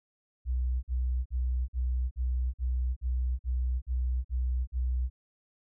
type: tone bursts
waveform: sine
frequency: 62.5 Hz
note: B1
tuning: 21 cents sharp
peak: -26 dBFS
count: 11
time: 0.45-5.1 s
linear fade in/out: 50 ms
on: 380 ms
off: 47 ms
effects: none